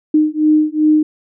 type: beating tone pair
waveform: sine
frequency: 305.4 / 308 Hz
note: D#4 / D#4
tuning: -32 / -17 cents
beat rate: 2.6 Hz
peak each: -13 dBFS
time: 0.14-1.03 s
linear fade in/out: 5 ms
effects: none